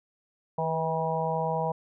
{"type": "harmonic tone with a mistuned harmonic", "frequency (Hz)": 160.9, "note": "E3", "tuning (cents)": -42, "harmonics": [1, 3, 4, 5, 6], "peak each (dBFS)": [-32, -32, -32, -32, -32], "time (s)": [0.58, 1.72], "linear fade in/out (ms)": 5, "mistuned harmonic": 3, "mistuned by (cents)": 27, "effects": []}